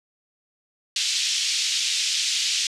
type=band-pass noise; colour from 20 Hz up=pink; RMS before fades=-24 dBFS; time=0.96-2.67 s; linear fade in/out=2 ms; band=2900 to 7100 Hz; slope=24 dB/octave; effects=low-pass 11000 Hz 12 dB/octave